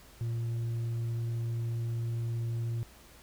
triangle tone with tanh clipping, 116.2 Hz, A#2, 5 cents flat, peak -31 dBFS, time 0.21-2.83 s, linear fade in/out 0 ms, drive 8 dB, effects added 60 Hz sine -60 dBFS peak until 3.22 s + pink hiss -56 dBFS RMS until 3.22 s

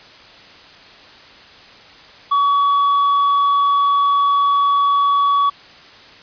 sine tone with tanh clipping, 1132 Hz, C#6, 36 cents sharp, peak -13 dBFS, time 2.31-5.5 s, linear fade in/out 10 ms, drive 4 dB, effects white hiss -42 dBFS RMS until 6.22 s + resampled to 11025 Hz

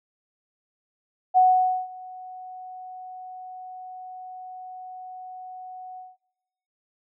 sine tone with ADSR envelope, 740 Hz, F#5, in tune, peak -12 dBFS, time 1.34-6.17 s, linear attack 34 ms, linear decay 500 ms, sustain -24 dB, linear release 190 ms, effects noise-tail reverb RT60 0.9 s tail -18 dB re dry

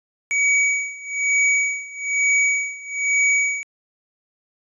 square tone with tremolo, 2266 Hz, C#7, 37 cents sharp, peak -15 dBFS, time 0.31-3.63 s, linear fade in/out 0 ms, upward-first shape sine, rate 1.1 Hz, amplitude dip 90%, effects resampled to 22050 Hz

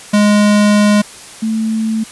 square / sine tone pair in turn, 207.7 / 221.1 Hz, G#3 / A3, 0 / +9 cents, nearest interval minor second, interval 109 cents, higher second, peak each -8 / -13 dBFS, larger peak first, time 0.13-1.02 / 1.42-2.04 s, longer first, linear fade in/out 10 ms, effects white hiss -34 dBFS RMS until 2.11 s + resampled to 24000 Hz

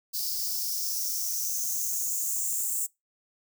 violet noise with high-pass filter sweep, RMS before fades -30 dBFS, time 0.13-2.87 s, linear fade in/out 20 ms, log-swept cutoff 4800 to 7700 Hz, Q 5.9, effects noise-tail reverb RT60 0.2 s tail -24 dB re dry

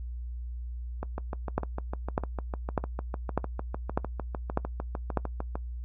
two click trains, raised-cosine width 1 ms, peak -19 / -11 dBFS, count 31 / 7, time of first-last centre 1.03-5.555 / 1.58-5.173 s, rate 6.63 / 1.67 Hz, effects noise-tail reverb RT60 0.1 s tail -21 dB re dry + added 60 Hz sine -34 dBFS peak until 5.84 s

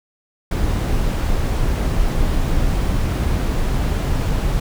brown noise, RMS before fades -18 dBFS, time 0.51-4.6 s, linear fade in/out 5 ms, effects none

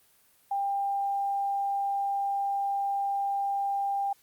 sine tone, 796 Hz, G5, 26 cents sharp, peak -26 dBFS, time 0.51-4.13 s, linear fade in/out 5 ms, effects white hiss -63 dBFS RMS until 4.22 s + Opus 32 kbps

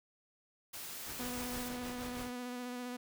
white noise, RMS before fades -45 dBFS, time 0.73-1.69 s, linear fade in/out 10 ms
pink noise with tremolo, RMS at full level -45 dBFS, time 1.05-2.32 s, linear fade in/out 50 ms, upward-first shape sine, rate 6.3 Hz, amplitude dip 55%
sawtooth tone with vibrato, 246.9 Hz, B3, in tune, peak -36 dBFS, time 1.19-2.97 s, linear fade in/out 10 ms, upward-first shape square, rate 15 Hz, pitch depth 15 cents each way
effects none

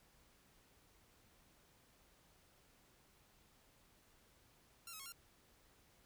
5% pulse tone with pitch steps, 1371 / 1278 / 1091 / 1386 Hz, F6 / D#6 / C#6 / F6, -32 / +46 / -28 / -14 cents, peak -38 dBFS, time 4.87-5.122 s, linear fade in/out 2 ms, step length 63 ms, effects pink hiss -70 dBFS RMS until 6.05 s

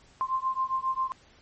sine beating tone pair, 1046.5 / 1053.9 Hz, C6 / C6, 0 / +12 cents, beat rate 7.4 Hz, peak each -29 dBFS, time 0.21-1.12 s, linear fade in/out 0 ms, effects pink hiss -58 dBFS RMS until 1.41 s + MP3 32 kbps

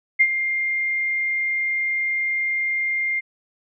sine tone with ADSR envelope, 2110 Hz, C7, 14 cents sharp, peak -10 dBFS, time 0.19-3.21 s, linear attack 19 ms, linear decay 59 ms, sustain -10 dB, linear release 24 ms, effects none

